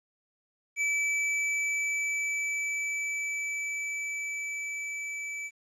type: tone with level ramp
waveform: square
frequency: 2307 Hz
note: D7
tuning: 31 cents flat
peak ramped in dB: -26 to -35 dBFS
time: 0.76-5.51 s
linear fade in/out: 50 ms
effects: resampled to 24000 Hz + 11-bit